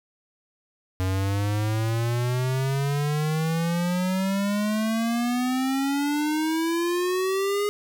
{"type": "exponential sweep", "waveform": "square", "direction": "up", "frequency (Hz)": [92.5, 415.3], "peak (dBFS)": -23, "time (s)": [1, 7.69], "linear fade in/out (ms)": 0, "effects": []}